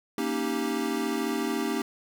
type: chord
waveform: square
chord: Eb dominant seventh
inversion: second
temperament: equal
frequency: 233.1 / 277.2 / 311.1 / 392 Hz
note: Bb3 / Db4 / Eb4 / G4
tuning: 0 / 0 / 0 / 0 cents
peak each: -33 dBFS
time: 0.18-1.82 s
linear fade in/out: 2 ms
effects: none